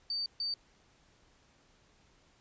sine tone bursts at uneven times, 4600 Hz, D8, 37 cents flat, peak -32 dBFS, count 2, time 0.1-0.26 / 0.4-0.54 s, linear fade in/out 2 ms, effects pink hiss -66 dBFS RMS until 2.4 s + resampled to 16000 Hz

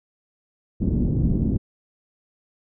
white low-pass noise, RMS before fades -21 dBFS, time 0.8-1.58 s, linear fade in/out 20 ms, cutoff 260 Hz, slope 24 dB/octave, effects none

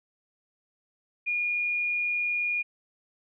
sine tone, 2433 Hz, D#7, 39 cents flat, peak -25 dBFS, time 1.26-2.63 s, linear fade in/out 20 ms, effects none

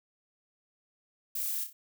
violet noise with echo, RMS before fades -34 dBFS, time 1.35-1.64 s, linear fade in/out 5 ms, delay 30 ms, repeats 3, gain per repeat -7 dB, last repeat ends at 1.73 s, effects none

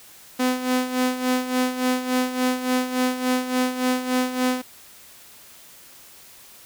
sawtooth tone with tremolo, 253.4 Hz, B3, 45 cents sharp, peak -14 dBFS, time 0.39-4.62 s, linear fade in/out 10 ms, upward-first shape sine, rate 3.5 Hz, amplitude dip 70%, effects white hiss -47 dBFS RMS until 6.65 s

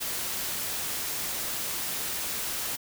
white noise, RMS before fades -32 dBFS, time 0-2.77 s, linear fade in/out 20 ms, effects none

